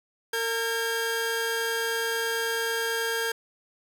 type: tone pair together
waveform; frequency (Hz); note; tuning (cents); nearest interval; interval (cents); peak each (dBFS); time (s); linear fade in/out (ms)
sawtooth; 456.4 / 1612; A#4 / G6; -37 / +48; octave + minor seventh; 2185; -25; 0.33-3.32; 5
effects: none